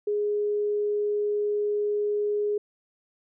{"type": "tone", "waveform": "sine", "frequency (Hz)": 415.3, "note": "G#4", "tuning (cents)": 0, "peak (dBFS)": -23, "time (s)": [0.07, 2.58], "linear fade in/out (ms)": 5, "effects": []}